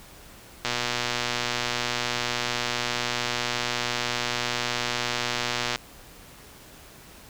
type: click train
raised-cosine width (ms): 0.2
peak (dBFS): -8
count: 614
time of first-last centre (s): 0.65-5.758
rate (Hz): 120
effects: pink hiss -48 dBFS RMS until 7.29 s